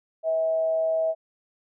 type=tone with frequency modulation; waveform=sine; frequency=645 Hz; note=E5; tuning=38 cents flat; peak=-21 dBFS; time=0.23-1.15 s; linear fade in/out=50 ms; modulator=157 Hz; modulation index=0.2; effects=none